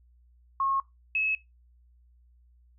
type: tone pair in turn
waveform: sine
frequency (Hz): 1086 / 2583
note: C#6 / E7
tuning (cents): -36 / -36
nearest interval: octave + minor third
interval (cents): 1500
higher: second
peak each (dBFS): -24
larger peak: neither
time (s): 0.6-0.8 / 1.15-1.35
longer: neither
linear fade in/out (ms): 2
effects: noise-tail reverb RT60 0.2 s tail -21 dB re dry + added 60 Hz sine -57 dBFS peak until 2.78 s